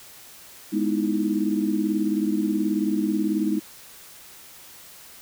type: chord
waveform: sine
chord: E major seventh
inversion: first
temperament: equal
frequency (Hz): 207.7 / 246.9 / 311.1 / 329.6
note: G#3 / B3 / D#4 / E4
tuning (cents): 0 / 0 / 0 / 0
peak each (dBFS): -25 / -30 / -24 / -29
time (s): 0.72-3.6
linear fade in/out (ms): 20
effects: white hiss -46 dBFS RMS until 5.21 s